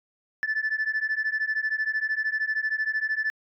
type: beating tone pair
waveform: sine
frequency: 1742 / 1755 Hz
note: A6 / A6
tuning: -18 / -5 cents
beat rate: 13 Hz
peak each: -26 dBFS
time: 0.43-3.3 s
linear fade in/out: 0 ms
effects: tanh soft clip ceiling -20 dBFS